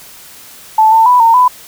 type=tone with pitch steps; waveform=sine; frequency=875 / 896 / 990 / 913 / 999 Hz; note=A5 / A5 / B5 / A#5 / B5; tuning=-10 / +31 / +4 / -36 / +20 cents; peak=-4 dBFS; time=0.78-1.48 s; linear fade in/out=5 ms; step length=140 ms; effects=white hiss -36 dBFS RMS until 1.67 s